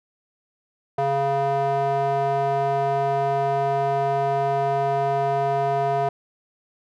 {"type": "tone with band-pass filter", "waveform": "square", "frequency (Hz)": 138.59, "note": "C#3", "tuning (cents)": 0, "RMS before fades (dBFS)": -22, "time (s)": [0.98, 6.09], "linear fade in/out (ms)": 5, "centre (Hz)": 690, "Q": 2.7, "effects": []}